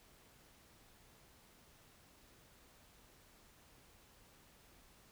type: silence
effects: pink hiss -65 dBFS RMS until 5.11 s